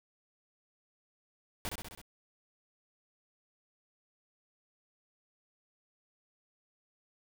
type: noise with echo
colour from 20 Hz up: pink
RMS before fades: -37 dBFS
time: 1.65-1.69 s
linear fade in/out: 0 ms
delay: 65 ms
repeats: 5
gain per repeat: -3 dB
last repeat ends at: 2.015 s
effects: none